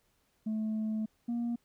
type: tone pair in turn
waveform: sine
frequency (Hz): 217.4 / 236.6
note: A3 / A#3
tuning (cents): -21 / +26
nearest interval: minor second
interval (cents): 147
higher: second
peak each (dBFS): -28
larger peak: neither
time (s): 0.46-1.06 / 1.28-1.56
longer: first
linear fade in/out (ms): 10
effects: tanh soft clip ceiling -29 dBFS + pink hiss -73 dBFS RMS until 1.64 s